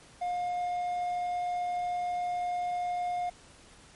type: tone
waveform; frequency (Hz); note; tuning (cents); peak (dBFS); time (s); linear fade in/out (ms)
triangle; 712; F5; +33; -27; 0.21-3.3; 10
effects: pink hiss -55 dBFS RMS until 3.95 s + MP3 48 kbps